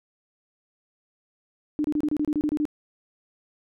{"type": "tone bursts", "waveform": "sine", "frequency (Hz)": 299.8, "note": "D4", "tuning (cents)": 36, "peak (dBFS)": -21, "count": 11, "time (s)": [1.79, 2.653], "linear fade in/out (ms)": 0, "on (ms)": 53, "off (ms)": 28, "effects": []}